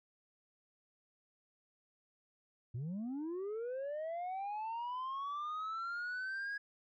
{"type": "linear sweep", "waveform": "sine", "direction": "up", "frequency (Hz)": [110, 1661.2], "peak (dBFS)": -35, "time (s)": [2.74, 6.58], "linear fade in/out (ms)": 10, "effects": ["tanh soft clip ceiling -37 dBFS"]}